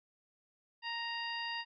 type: harmonic tone with a mistuned harmonic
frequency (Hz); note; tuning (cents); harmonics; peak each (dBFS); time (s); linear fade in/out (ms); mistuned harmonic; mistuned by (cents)
932.3; A#5; 0; 1 / 2 / 3 / 4 / 5; -42 / -41 / -42 / -50 / -45; 0.82-1.65; 50; 5; +41
effects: none